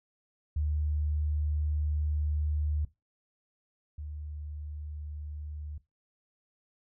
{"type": "tone pair in turn", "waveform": "sine", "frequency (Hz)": [75.2, 74.87], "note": ["D2", "D2"], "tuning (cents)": [42, 34], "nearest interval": "unison", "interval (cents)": 8, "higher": "first", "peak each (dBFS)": [-27, -37], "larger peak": "first", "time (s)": [[0.56, 2.85], [3.98, 5.78]], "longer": "first", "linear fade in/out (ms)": 5, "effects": ["noise-tail reverb RT60 0.2 s tail -17 dB re dry"]}